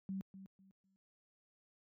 sine tone with echo, 192.6 Hz, G3, 30 cents flat, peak -38 dBFS, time 0.09-0.21 s, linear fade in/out 0 ms, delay 250 ms, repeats 3, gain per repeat -12 dB, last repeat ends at 0.96 s, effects high-pass 100 Hz 12 dB/octave

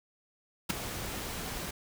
pink noise with ADSR envelope, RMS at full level -26 dBFS, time 0.69-1.71 s, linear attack 14 ms, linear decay 8 ms, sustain -12 dB, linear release 7 ms, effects none

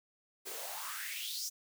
white noise with high-pass filter sweep, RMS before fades -41 dBFS, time 0.45-1.5 s, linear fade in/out 20 ms, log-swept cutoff 350 to 6300 Hz, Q 5.3, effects none

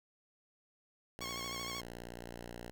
5% pulse tone, 59.1 Hz, A#1, 24 cents sharp, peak -34 dBFS, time 1.19-2.71 s, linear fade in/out 0 ms
10% pulse tone with vibrato, 1097 Hz, C#6, 18 cents flat, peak -32 dBFS, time 1.21-1.81 s, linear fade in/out 5 ms, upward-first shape sine, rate 13 Hz, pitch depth 48 cents each way
effects none

